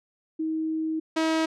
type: tone pair in turn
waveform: sine / sawtooth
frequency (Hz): 317.4 / 320.5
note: D#4 / E4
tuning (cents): +35 / -49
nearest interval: unison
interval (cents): 16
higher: second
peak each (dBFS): -25 / -18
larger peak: second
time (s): 0.39-1 / 1.16-1.46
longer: first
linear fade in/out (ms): 10
effects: low-pass 6000 Hz 12 dB/octave